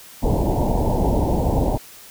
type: low-pass noise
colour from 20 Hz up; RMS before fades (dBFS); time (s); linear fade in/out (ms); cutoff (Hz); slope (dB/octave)
pink; -19; 0.22-1.78; 20; 940; 96
effects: white hiss -43 dBFS RMS until 2.1 s